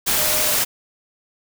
sine tone in noise, 609 Hz, D#5, 37 cents flat, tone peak -29 dBFS, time 0.17-0.56 s, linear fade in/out 20 ms, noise white, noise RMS -19 dBFS, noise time 0.06-0.65 s, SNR -13 dB, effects none

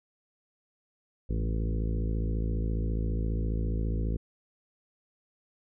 harmonic tone with a mistuned harmonic, 54.7 Hz, A1, 9 cents flat, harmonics 1 / 2 / 3 / 4 / 5 / 6 / 7 / 8 / 9, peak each -28 / -34 / -38 / -40 / -42 / -44 / -45 / -46 / -47 dBFS, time 1.29-4.17 s, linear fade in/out 10 ms, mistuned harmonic 3, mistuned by +37 cents, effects none

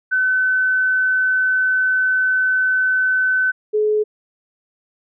sine tone pair in turn, 1516 / 425.4 Hz, F#6 / G#4, +42 / +42 cents, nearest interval octave + minor seventh, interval 2200 cents, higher first, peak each -14 dBFS, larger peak neither, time 0.11-3.52 / 3.73-4.04 s, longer first, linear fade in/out 20 ms, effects none

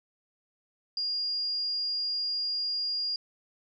sine tone, 4831 Hz, D8, 48 cents sharp, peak -28 dBFS, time 0.97-3.16 s, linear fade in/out 2 ms, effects none

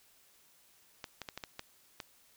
clicks, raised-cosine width 0.2 ms, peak -23 dBFS, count 7, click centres 1.042 / 1.217 / 1.288 / 1.376 / 1.438 / 1.594 / 2.002 s, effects white hiss -65 dBFS RMS until 2.36 s

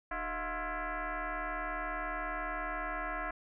sine tone with frequency modulation, 302.8 Hz, D#4, 47 cents flat, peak -34 dBFS, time 0.11-3.31 s, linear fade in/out 5 ms, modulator 340 Hz, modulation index 4.9, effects none

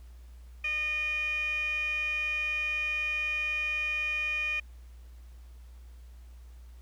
15% pulse tone with band-pass filter, 612 Hz, D#5, 29 cents flat, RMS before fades -31 dBFS, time 0.64-4.6 s, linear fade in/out 5 ms, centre 2500 Hz, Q 9.4, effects added 60 Hz sine -46 dBFS peak until 6.81 s + pink hiss -65 dBFS RMS until 6.81 s

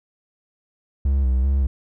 triangle tone with vibrato, 66.1 Hz, C2, 18 cents sharp, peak -14 dBFS, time 1.05-1.67 s, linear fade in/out 5 ms, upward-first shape square, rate 2.6 Hz, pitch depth 58 cents each way, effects none

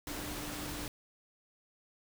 sine tone in noise, 296.5 Hz, D4, 17 cents sharp, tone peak -45 dBFS, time 0.07-0.88 s, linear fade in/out 2 ms, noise pink, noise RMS -41 dBFS, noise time 0.07-0.88 s, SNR -7 dB, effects none

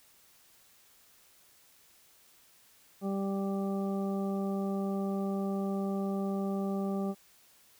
harmonic tone, 196 Hz, G3, in tune, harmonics 1 / 2 / 3 / 4 / 6, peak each -31 / -37 / -41 / -43 / -47 dBFS, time 3.01-7.15 s, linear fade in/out 50 ms, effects white hiss -62 dBFS RMS until 7.79 s

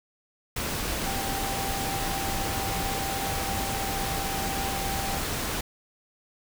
sine tone in noise, 784 Hz, G5, in tune, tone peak -33 dBFS, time 1.06-5.19 s, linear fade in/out 5 ms, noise pink, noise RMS -30 dBFS, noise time 0.56-5.61 s, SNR -6 dB, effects none

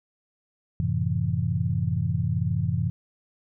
sine chord, F# half-diminished seventh, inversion none, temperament just, 92.5 / 111 / 133.2 / 166.5 Hz, F#2 / A2 / C3 / E3, 0 / +16 / +31 / +18 cents, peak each -28 dBFS, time 0.8-2.9 s, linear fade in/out 0 ms, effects none

